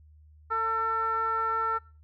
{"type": "tone with low-pass filter", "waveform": "15% pulse", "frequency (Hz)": 448.6, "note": "A4", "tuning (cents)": 34, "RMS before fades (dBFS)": -28, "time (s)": [0.5, 1.79], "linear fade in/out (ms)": 20, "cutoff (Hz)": 1300, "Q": 5.5, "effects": ["noise-tail reverb RT60 0.4 s tail -24 dB re dry", "added 76 Hz sine -52 dBFS peak until 2.03 s"]}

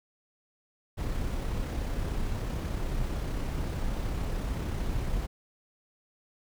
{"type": "noise with amplitude modulation", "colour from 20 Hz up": "brown", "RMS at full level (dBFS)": -30, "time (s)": [0.97, 5.27], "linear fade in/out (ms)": 20, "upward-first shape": "sine", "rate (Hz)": 33.4, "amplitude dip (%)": 25, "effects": []}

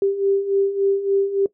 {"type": "beating tone pair", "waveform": "sine", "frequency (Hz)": [392, 395.5], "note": ["G4", "G4"], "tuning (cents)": [0, 15], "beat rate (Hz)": 3.5, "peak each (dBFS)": [-23, -18], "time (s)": [0.02, 1.46], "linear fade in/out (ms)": 2, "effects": ["noise-tail reverb RT60 0.1 s tail -18 dB re dry"]}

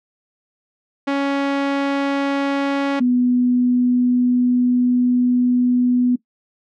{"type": "tone pair in turn", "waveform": ["sawtooth", "sine"], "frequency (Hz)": [278.6, 247.3], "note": ["C#4", "B3"], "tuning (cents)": [9, 3], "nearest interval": "major second", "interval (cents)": 206, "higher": "first", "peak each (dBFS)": [-13, -13], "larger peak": "neither", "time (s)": [[1.07, 3], [3, 6.16]], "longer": "second", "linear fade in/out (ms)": 10, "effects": ["noise-tail reverb RT60 0.1 s tail -18 dB re dry", "low-pass 3000 Hz 12 dB/octave"]}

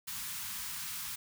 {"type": "band-stop noise", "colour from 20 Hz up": "white", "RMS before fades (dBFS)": -40, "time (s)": [0.07, 1.16], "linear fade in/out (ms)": 10, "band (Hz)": [230, 920], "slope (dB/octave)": 48, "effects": []}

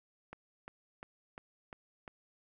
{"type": "click train", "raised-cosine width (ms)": 0.5, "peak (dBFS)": -30, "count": 6, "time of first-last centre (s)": [0.33, 2.078], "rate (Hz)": 2.86, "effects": []}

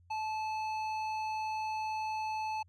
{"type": "tone with hard clipping", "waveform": "sine", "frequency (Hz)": 869, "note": "A5", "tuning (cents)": -22, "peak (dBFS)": -35, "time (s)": [0.1, 2.63], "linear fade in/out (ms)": 10, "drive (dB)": 10, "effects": ["added 87 Hz sine -60 dBFS peak until 2.68 s", "resampled to 24000 Hz"]}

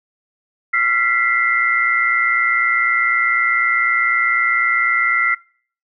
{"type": "tone cluster", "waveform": "sine", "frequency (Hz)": [1368, 1972, 2092], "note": ["F6", "B6", "C7"], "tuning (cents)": [-36, -3, -1], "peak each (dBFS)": -18, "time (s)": [0.73, 5.35], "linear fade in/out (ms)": 10, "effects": ["noise-tail reverb RT60 0.5 s tail -25 dB re dry"]}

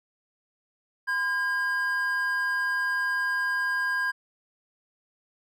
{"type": "tone pair together", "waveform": "triangle", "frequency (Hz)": [1019.9, 1619], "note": ["C6", "G#6"], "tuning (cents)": [-45, -45], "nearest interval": "minor sixth", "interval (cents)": 800, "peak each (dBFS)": [-31, -23], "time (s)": [1.07, 4.12], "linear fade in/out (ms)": 20, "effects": []}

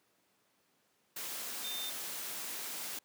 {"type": "tone in noise", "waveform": "sine", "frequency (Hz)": 3600, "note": "A7", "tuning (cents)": 39, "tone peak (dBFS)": -39, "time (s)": [1.64, 1.9], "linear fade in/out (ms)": 5, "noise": "white", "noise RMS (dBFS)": -41, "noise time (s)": [1.16, 2.99], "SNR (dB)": -1, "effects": ["pink hiss -73 dBFS RMS until 3.04 s", "high-pass 200 Hz 12 dB/octave"]}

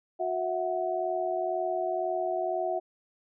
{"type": "tone cluster", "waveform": "sine", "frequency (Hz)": [365.2, 655, 737], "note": ["F#4", "E5", "F#5"], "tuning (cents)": [-23, -11, -7], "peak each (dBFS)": [-33, -30, -32], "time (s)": [0.19, 2.8], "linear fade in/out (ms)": 20, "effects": []}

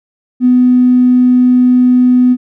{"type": "tone with tanh clipping", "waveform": "triangle", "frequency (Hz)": 249.8, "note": "B3", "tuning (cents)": 20, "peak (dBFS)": -4, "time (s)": [0.4, 2.37], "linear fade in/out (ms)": 50, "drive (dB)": 2, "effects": []}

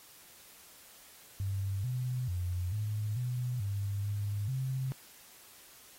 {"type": "tone with pitch steps", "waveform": "sine", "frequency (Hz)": [97.6, 126.3, 89.5, 106, 124.4, 100, 102.2, 131.7], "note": ["G2", "B2", "F2", "G#2", "B2", "G2", "G#2", "C3"], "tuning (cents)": [-7, 39, 43, 36, 13, 35, -27, 12], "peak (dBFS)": -31, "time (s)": [1.4, 4.92], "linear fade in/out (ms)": 0, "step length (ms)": 440, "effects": ["white hiss -56 dBFS RMS until 5.98 s", "AAC 48 kbps"]}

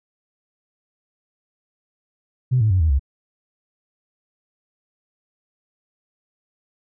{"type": "tone with pitch steps", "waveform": "sine", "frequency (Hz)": [126.9, 108.58, 92.9, 79.48, 68], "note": ["B2", "A2", "F#2", "D#2", "C#2"], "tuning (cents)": [47, -22, 7, 37, -33], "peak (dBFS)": -13, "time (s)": [2.51, 2.995], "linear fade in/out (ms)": 20, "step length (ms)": 97, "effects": ["tanh soft clip ceiling -9 dBFS"]}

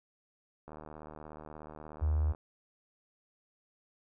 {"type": "click train", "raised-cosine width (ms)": 1, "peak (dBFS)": -33, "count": 129, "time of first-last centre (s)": [0.68, 2.349], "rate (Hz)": 76.7}
{"type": "tone", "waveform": "sine", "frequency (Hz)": 76.7, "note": "D#2", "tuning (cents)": -24, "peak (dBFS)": -26, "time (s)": [2.01, 2.33], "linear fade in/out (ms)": 20}
{"effects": []}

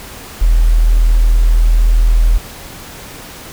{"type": "tone", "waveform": "sine", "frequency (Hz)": 40.56, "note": "E1", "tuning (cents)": -27, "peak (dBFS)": -6, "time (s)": [0.41, 2.38], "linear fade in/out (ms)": 10, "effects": ["pink hiss -32 dBFS RMS until 3.52 s"]}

